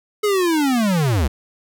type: linear sweep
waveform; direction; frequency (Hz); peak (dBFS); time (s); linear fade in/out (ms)
square; down; 427.9 to 60.2; -16; 0.23-1.28; 10
effects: none